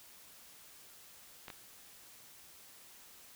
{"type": "clicks", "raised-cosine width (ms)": 0.3, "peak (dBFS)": -29, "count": 2, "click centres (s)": [1.482, 1.502], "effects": ["white hiss -57 dBFS RMS until 3.35 s"]}